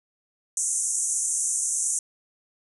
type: band-pass noise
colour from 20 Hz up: white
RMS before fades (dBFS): -26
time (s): 0.57-1.99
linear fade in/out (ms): 2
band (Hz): 6100 to 9900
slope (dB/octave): 96
effects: none